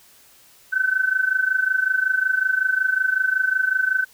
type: tone with amplitude modulation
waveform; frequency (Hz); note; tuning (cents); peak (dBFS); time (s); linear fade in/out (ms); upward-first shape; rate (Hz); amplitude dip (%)
sine; 1524; G6; -49; -14; 0.72-4.05; 20; sine; 25.4; 80
effects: white hiss -52 dBFS RMS until 4.13 s